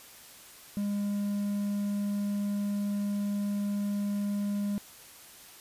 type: tone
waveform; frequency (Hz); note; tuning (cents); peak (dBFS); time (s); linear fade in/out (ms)
triangle; 203.4; G#3; -36; -26; 0.77-4.78; 0
effects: white hiss -51 dBFS RMS until 5.6 s + resampled to 32000 Hz